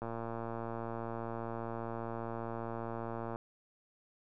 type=click train; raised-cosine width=1 ms; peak=-26 dBFS; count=385; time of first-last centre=0.02-3.359 s; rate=115 Hz; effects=none